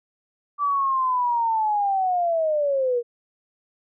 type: linear sweep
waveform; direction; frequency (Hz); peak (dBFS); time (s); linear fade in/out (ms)
sine; down; 1166 to 468.1; -19; 0.58-3.03; 50
effects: none